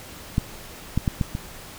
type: clicks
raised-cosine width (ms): 5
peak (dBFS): -7 / -8 / -8 / -9 / -15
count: 5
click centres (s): 0.381 / 0.976 / 1.078 / 1.212 / 1.351
effects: pink hiss -41 dBFS RMS until 1.78 s